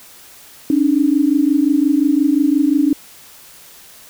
sine tone pair together, 277.2 / 302.9 Hz, C#4 / D#4, 0 / -46 cents, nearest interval major second, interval 154 cents, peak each -14 dBFS, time 0.7-2.93 s, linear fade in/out 2 ms, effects white hiss -42 dBFS RMS until 4.09 s

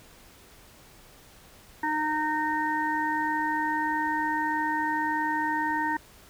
harmonic tone, 307.2 Hz, D#4, 22 cents flat, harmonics 1 / 3 / 5 / 6, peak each -32 / -27 / -36 / -31 dBFS, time 1.83-5.97 s, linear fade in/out 5 ms, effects pink hiss -53 dBFS RMS until 6.29 s

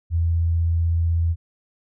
sine tone with vibrato, 83.6 Hz, E2, 25 cents sharp, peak -17 dBFS, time 0.1-1.36 s, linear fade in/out 50 ms, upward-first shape sine, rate 16 Hz, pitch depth 8 cents each way, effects none

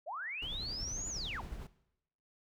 sine linear two-way sweep, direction up then down, 536 to 7040 to 536 Hz, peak -38 dBFS, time 0.06-1.42 s, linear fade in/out 20 ms, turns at 1.08 s
brown noise with tremolo, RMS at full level -43 dBFS, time 0.42-1.67 s, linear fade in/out 2 ms, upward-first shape sine, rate 11 Hz, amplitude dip 35%
effects noise-tail reverb RT60 0.8 s tail -18 dB re dry

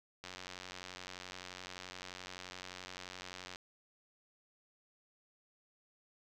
click train, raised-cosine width 0.2 ms, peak -28 dBFS, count 305, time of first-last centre 0.24-3.559 s, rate 91.6 Hz, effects none

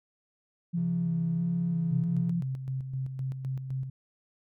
sine tone with vibrato, 169.3 Hz, E3, 46 cents sharp, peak -26 dBFS, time 0.73-2.42 s, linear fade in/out 20 ms, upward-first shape square, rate 1.5 Hz, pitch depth 23 cents each way
triangle tone with pitch glide, 133 to 137.29 Hz, C3 to C#3, +29 to -16 cents, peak -34 dBFS, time 0.76-2.32 s, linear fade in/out 20 ms, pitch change +55 cents, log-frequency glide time 1.09-1.9 s
sine tone with tremolo, 132.1 Hz, C3, 17 cents sharp, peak -29 dBFS, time 1.91-3.9 s, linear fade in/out 5 ms, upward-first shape square, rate 3.9 Hz, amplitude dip 50%
effects none

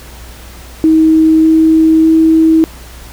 sine tone with pitch steps, 317.8 / 319.6 / 321.5 Hz, D#4 / D#4 / E4, +37 / +47 / -43 cents, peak -4 dBFS, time 0.84-2.64 s, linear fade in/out 0 ms, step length 600 ms, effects added 60 Hz sine -32 dBFS peak until 3.12 s + pink hiss -35 dBFS RMS until 3.12 s

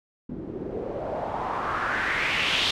white noise with low-pass filter sweep, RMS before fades -28 dBFS, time 0.29-2.71 s, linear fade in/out 5 ms, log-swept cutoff 260 to 3600 Hz, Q 3.2, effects none

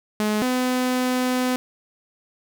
sawtooth tone pair in turn, 212.2 / 252.8 Hz, G#3 / B3, +38 / +41 cents, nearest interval minor third, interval 303 cents, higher second, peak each -16 dBFS, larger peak neither, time 0.2-0.42 / 0.42-1.56 s, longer second, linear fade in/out 0 ms, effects none

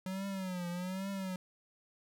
square tone with vibrato, 185.2 Hz, F#3, 2 cents sharp, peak -37 dBFS, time 0.06-1.36 s, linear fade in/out 2 ms, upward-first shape triangle, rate 1.2 Hz, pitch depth 120 cents each way, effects none

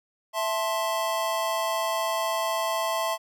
square chord, A minor, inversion second, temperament just, 660 / 880 / 1056 Hz, E5 / A5 / C6, +2 / 0 / +16 cents, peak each -29 / -32 / -30 dBFS, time 0.33-3.18 s, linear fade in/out 50 ms, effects none

